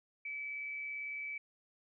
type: tone with amplitude modulation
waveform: sine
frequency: 2299 Hz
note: D7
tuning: 37 cents flat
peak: -37 dBFS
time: 0.25-1.38 s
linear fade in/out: 5 ms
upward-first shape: sine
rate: 138 Hz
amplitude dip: 35%
effects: none